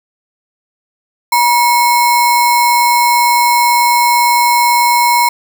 sine tone with sample-and-hold, 959 Hz, A#5, 49 cents sharp, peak -7 dBFS, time 1.32-5.29 s, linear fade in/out 5 ms, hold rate 3150 Hz, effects none

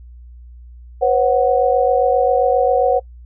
sine chord, B suspended second, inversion none, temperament equal with one note detuned, 493.9 / 541.4 / 740 Hz, B4 / C#5 / F#5, 0 / -41 / 0 cents, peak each -16 dBFS, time 1.01-3 s, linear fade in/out 20 ms, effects noise-tail reverb RT60 0.1 s tail -25 dB re dry + added 60 Hz sine -36 dBFS peak until 3.25 s

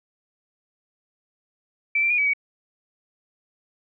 sine tone with pitch steps, 2324 / 2354 / 2441 / 2284 / 2258 Hz, D7 / D7 / D#7 / D7 / C#7, -19 / +3 / -34 / -49 / +31 cents, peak -18 dBFS, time 1.95-2.335 s, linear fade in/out 5 ms, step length 77 ms, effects none

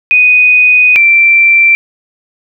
sine tone pair in turn, 2489 / 2349 Hz, D#7 / D7, 0 / 0 cents, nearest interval minor second, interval 100 cents, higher first, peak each -3 dBFS, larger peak neither, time 0.11-0.96 / 0.96-1.75 s, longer first, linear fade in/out 0 ms, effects none

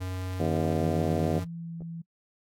square tone, 92.5 Hz, F#2, in tune, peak -32 dBFS, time 0-1.45 s, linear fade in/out 20 ms
harmonic tone, 79.9 Hz, D#2, 47 cents sharp, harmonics 2 / 3 / 4 / 5 / 6 / 7 / 8 / 9, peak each -30 / -32 / -33 / -34 / -35 / -35 / -36 / -37 dBFS, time 0.39-1.4 s, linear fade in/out 20 ms
sine tone with pitch glide, 167.9 to 166.45 Hz, E3 to E3, +32 to +17 cents, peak -35 dBFS, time 0.8-2.02 s, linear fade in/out 10 ms, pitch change -15 cents, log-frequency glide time 1.55-1.75 s
clicks, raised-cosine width 2 ms, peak -33 dBFS, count 2, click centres 1.807 / 1.82 s
effects noise-tail reverb RT60 0.1 s tail -23 dB re dry + AAC 64 kbps

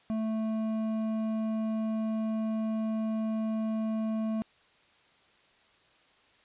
triangle tone with hard clipping, 220 Hz, A3, in tune, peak -30 dBFS, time 0.1-4.42 s, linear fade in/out 0 ms, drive 12 dB, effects white hiss -63 dBFS RMS until 6.44 s + resampled to 8000 Hz

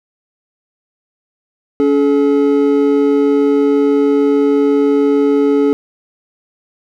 triangle tone pair together, 282.6 / 428.9 Hz, C#4 / A4, +34 / -44 cents, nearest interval perfect fifth, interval 722 cents, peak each -10 dBFS, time 1.8-5.73 s, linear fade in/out 0 ms, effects none

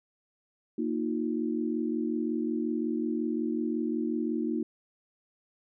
sine chord, Bb suspended fourth, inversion none, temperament equal with one note detuned, 233.1 / 311.1 / 356.6 Hz, Bb3 / Eb4 / F4, 0 / 0 / +36 cents, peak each -31 / -31 / -34 dBFS, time 0.78-4.63 s, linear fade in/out 5 ms, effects none

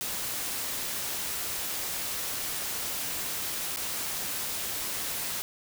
white noise with dropouts, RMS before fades -33 dBFS, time 0.01-5.42 s, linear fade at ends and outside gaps 0 ms, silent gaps 3.761-3.771 s, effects none

